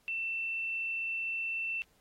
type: tone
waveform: sine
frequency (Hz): 2681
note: E7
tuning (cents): +29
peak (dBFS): -32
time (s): 0.08-1.82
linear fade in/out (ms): 0
effects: pink hiss -69 dBFS RMS until 2 s + AAC 48 kbps